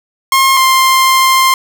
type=tone pair in turn; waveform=sawtooth; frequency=1070 / 1052.2 Hz; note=C6 / C6; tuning=+38 / +9 cents; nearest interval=unison; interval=29 cents; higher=first; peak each=-3 dBFS; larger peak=neither; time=0.32-0.57 / 0.57-1.54 s; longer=second; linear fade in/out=2 ms; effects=none